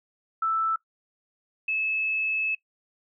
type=tone pair in turn; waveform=sine; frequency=1321 / 2600 Hz; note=E6 / E7; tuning=+3 / -24 cents; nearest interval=octave; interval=1173 cents; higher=second; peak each=-22 / -24 dBFS; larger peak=first; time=0.42-0.76 / 1.68-2.55 s; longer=second; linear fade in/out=5 ms; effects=noise-tail reverb RT60 0.1 s tail -19 dB re dry